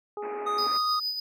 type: harmonic tone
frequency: 415.3 Hz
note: G#4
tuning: in tune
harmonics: 1 / 2 / 3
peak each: -33 / -37 / -43 dBFS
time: 0.17-0.67 s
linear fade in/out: 2 ms
type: band-pass noise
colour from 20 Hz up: pink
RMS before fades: -43 dBFS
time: 0.22-0.78 s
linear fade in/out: 10 ms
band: 220 to 2500 Hz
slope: 96 dB/octave
type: tone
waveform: triangle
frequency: 1244.5 Hz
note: D#6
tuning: in tune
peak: -23 dBFS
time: 0.46-1 s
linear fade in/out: 10 ms
type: tone with tremolo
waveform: triangle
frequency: 4978 Hz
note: D#8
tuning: in tune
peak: -25 dBFS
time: 0.58-1.2 s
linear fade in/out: 5 ms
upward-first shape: sine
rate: 6.6 Hz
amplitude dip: 50%
effects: none